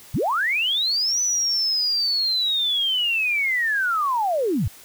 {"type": "linear two-way sweep", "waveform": "sine", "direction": "up then down", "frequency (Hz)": [67.8, 6010, 67.8], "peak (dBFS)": -19, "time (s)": [0.14, 4.68], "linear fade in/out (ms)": 5, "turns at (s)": 1.21, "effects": ["white hiss -46 dBFS RMS until 4.84 s"]}